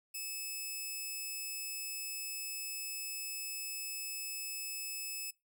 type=tone; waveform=5% pulse; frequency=2600 Hz; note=E7; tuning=24 cents flat; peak=-30 dBFS; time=0.14-5.31 s; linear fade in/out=10 ms; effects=noise-tail reverb RT60 0.2 s tail -21 dB re dry